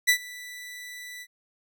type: tone with ADSR envelope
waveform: sawtooth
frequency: 1975.5 Hz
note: B6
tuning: in tune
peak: -12 dBFS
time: 0.07-1.27 s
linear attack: 21 ms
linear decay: 85 ms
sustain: -23 dB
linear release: 54 ms
effects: none